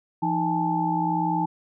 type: tone cluster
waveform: sine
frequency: 170.1 / 313.7 / 815 / 876 Hz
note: F3 / D#4 / G#5 / A5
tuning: -45 / +14 / -33 / -8 cents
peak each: -27 / -28 / -29 / -25 dBFS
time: 0.22-1.46 s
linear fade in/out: 10 ms
effects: none